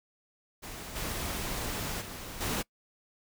pink noise with level steps, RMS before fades -42 / -35 / -42 / -32 dBFS, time 0.62-2.63 s, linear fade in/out 20 ms, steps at 0.95 / 2 / 2.4 s, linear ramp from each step 20 ms, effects noise-tail reverb RT60 0.1 s tail -24 dB re dry

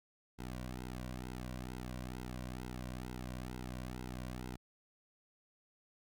sawtooth tone with flanger, 62.4 Hz, B1, 19 cents sharp, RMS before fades -44 dBFS, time 0.38-4.57 s, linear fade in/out 20 ms, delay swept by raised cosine 1.7 to 2.37 ms, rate 2.2 Hz, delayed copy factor -0.9, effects none

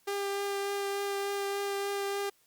sawtooth tone with vibrato, 399.5 Hz, G4, 33 cents sharp, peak -27 dBFS, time 0.07-2.3 s, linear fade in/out 10 ms, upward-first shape triangle, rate 3.4 Hz, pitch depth 12 cents each way, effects white hiss -67 dBFS RMS until 2.46 s + Opus 48 kbps

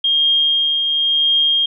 sine tone with tremolo, 3226 Hz, G7, 49 cents sharp, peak -11 dBFS, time 0.04-1.66 s, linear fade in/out 5 ms, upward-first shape triangle, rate 0.94 Hz, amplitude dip 40%, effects none

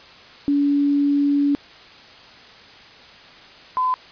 sine tone pair in turn, 285.2 / 1016.3 Hz, C#4 / B5, +49 / +49 cents, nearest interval octave + minor seventh, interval 2200 cents, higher second, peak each -15 / -17 dBFS, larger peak first, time 0.48-1.55 / 3.77-3.94 s, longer first, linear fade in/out 0 ms, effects white hiss -44 dBFS RMS until 4.11 s + resampled to 11025 Hz

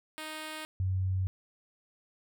5% pulse / sine tone pair in turn, 311.1 / 93.86 Hz, D#4 / F#2, 0 / +25 cents, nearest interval octave + major sixth, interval 2075 cents, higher first, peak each -27 dBFS, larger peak neither, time 0.18-0.65 / 0.8-1.27 s, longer neither, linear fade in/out 0 ms, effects none

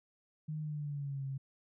sine tone with pitch glide, 154 to 135.62 Hz, D#3 to C#3, -17 to -38 cents, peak -36 dBFS, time 0.48-1.38 s, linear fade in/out 10 ms, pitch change -221 cents, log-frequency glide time 0.6-1.25 s, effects none

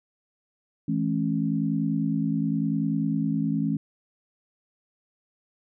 sine tone cluster, 162.4 / 212.3 / 273.2 Hz, E3 / G#3 / C#4, -26 / +38 / -25 cents, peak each -27 dBFS, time 0.88-3.77 s, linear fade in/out 5 ms, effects none

